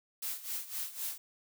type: noise with tremolo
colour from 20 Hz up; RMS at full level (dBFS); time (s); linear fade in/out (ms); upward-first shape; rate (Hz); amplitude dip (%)
blue; -36; 0.22-1.18; 5; sine; 3.9; 80
effects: none